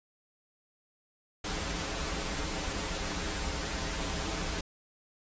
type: noise with comb filter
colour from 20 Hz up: pink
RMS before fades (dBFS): -34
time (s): 1.44-4.61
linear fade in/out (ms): 5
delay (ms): 8.3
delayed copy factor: -0.8
effects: resampled to 16000 Hz